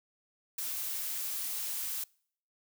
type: noise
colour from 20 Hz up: blue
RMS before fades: -36 dBFS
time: 0.58-2.04 s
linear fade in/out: 5 ms
effects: noise-tail reverb RT60 0.6 s tail -26 dB re dry